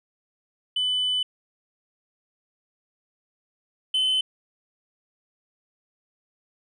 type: tone pair in turn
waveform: sine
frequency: 3000 / 3045 Hz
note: F#7 / F#7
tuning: +23 / +49 cents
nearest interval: unison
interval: 26 cents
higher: second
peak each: -20 / -17 dBFS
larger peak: second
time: 0.76-1.23 / 3.94-4.21 s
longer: first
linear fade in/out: 5 ms
effects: tanh soft clip ceiling -19 dBFS